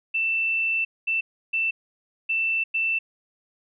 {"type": "tone bursts at uneven times", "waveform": "sine", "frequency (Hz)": 2668, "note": "E7", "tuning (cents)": 20, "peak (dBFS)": -21, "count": 5, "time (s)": [[0.14, 0.85], [1.07, 1.21], [1.53, 1.71], [2.29, 2.64], [2.74, 2.99]], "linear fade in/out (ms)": 10, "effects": []}